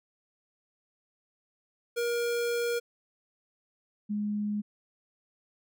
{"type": "tone pair in turn", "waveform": ["square", "sine"], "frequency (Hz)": [473.9, 208.3], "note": ["A#4", "G#3"], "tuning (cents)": [28, 5], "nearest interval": "octave + major second", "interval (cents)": 1423, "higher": "first", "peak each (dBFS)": -28, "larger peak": "neither", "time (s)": [[1.96, 2.8], [4.09, 4.62]], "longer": "first", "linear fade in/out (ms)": 20, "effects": []}